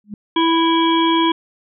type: tone with exponential growth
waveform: sine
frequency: 207.7 Hz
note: G#3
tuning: in tune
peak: -22 dBFS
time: 0.04-0.14 s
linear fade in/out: 2 ms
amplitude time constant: 21 ms
type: harmonic tone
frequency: 329.6 Hz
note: E4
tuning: in tune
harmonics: 1 / 3 / 5 / 7 / 9 / 10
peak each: -15 / -17 / -30 / -28 / -33 / -22 dBFS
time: 0.36-1.32 s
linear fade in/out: 5 ms
effects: none